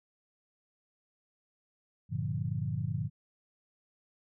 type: chord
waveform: sine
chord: G minor seventh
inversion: none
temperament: equal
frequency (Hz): 98 / 116.54 / 146.83 / 174.61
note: G2 / Bb2 / D3 / F3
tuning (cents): 0 / 0 / 0 / 0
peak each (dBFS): -37 / -35 / -35 / -39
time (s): 2.09-3.1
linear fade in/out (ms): 50
effects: none